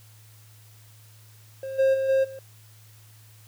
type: tone with level steps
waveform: triangle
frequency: 534 Hz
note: C5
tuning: 35 cents sharp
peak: -29 / -15 / -21 / -16 / -35 dBFS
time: 1.63-2.39 s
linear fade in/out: 2 ms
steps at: 1.78 / 1.93 / 2.08 / 2.23 s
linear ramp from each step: 20 ms
effects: added 108 Hz sine -50 dBFS peak until 3.47 s + white hiss -56 dBFS RMS until 3.47 s